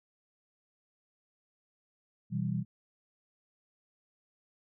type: chord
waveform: sine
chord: E minor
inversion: second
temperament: equal with one note detuned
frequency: 124.69 / 164.81 / 196 Hz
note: B2 / E3 / G3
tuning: +17 / 0 / 0 cents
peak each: -34 dBFS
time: 2.3-2.65 s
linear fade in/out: 50 ms
effects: none